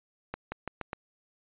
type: accelerating click train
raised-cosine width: 0.5 ms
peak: -19 dBFS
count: 5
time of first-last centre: 0.34-0.931 s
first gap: 180 ms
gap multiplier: 0.87
effects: resampled to 8000 Hz